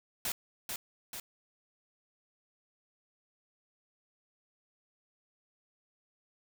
white noise with echo, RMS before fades -34 dBFS, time 0.25-0.32 s, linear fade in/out 2 ms, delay 440 ms, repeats 2, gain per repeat -4 dB, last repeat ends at 1.2 s, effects none

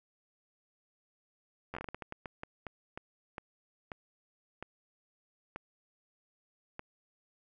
slowing click train, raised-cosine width 0.5 ms, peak -25 dBFS, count 19, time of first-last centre 1.74-6.794 s, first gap 11 ms, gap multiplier 1.32, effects none

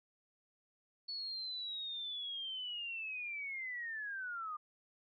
sine linear sweep, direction down, 4435 to 1198 Hz, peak -39 dBFS, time 1.08-4.57 s, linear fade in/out 10 ms, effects MP3 32 kbps

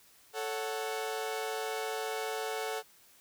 sawtooth chord, F# minor, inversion first, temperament equal, 440 / 554.4 / 740 Hz, A4 / C#5 / F#5, 0 / 0 / 0 cents, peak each -32 / -38 / -35 dBFS, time 0.33-2.83 s, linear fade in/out 50 ms, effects white hiss -61 dBFS RMS until 3.2 s

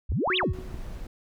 sine exponential two-way sweep, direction up then down, 46.74 to 3940 to 46.74 Hz, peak -23 dBFS, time 0.09-0.53 s, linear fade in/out 10 ms, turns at 0.37 s
click train, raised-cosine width 3 ms, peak -25 dBFS, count 5, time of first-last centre 0.12-0.743 s, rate 6.42 Hz
triangle tone with exponential decay, 370 Hz, F#4, in tune, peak -24 dBFS, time 0.3-0.99 s, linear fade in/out 0 ms, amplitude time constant 150 ms
brown noise, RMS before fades -37 dBFS, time 0.53-1.07 s, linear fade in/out 5 ms
effects none

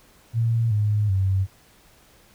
sine tone with pitch steps, 115.1 / 104.94 / 95.68 Hz, A#2 / G#2 / G2, -22 / +18 / -41 cents, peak -18 dBFS, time 0.33-1.47 s, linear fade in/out 50 ms, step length 380 ms, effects pink hiss -55 dBFS RMS until 2.34 s

